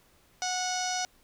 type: tone with low-pass filter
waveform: sawtooth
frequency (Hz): 734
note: F#5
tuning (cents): -14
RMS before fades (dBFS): -31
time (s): 0.42-1.05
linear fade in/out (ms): 0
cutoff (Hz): 5800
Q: 5.8
effects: pink hiss -63 dBFS RMS until 1.23 s